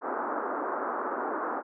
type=band-pass noise; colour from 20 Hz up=white; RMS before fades=-32 dBFS; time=0.01-1.63 s; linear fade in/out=50 ms; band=250 to 1400 Hz; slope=48 dB/octave; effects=none